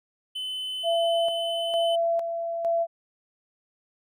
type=tone; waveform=triangle; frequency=3032 Hz; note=F#7; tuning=42 cents sharp; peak=-28 dBFS; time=0.35-1.96 s; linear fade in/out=10 ms
type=tone with tremolo; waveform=sine; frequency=673 Hz; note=E5; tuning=36 cents sharp; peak=-21 dBFS; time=0.83-2.87 s; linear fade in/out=50 ms; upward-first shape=square; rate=1.1 Hz; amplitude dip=50%
effects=none